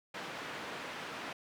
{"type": "band-pass noise", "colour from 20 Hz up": "white", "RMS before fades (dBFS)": -43, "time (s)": [0.14, 1.33], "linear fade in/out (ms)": 5, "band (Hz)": [160, 2100], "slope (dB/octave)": 12, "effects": []}